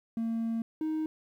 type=tone pair in turn; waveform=triangle; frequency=227.7 / 313.1 Hz; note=A#3 / D#4; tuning=-40 / +11 cents; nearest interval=tritone; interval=551 cents; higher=second; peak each=-26 dBFS; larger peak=neither; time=0.17-0.62 / 0.81-1.06 s; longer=first; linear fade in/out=2 ms; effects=tanh soft clip ceiling -23 dBFS + 11-bit